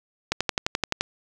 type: click train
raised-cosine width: 0.2 ms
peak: -5 dBFS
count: 9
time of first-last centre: 0.32-1.01 s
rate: 11.6 Hz
effects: 7-bit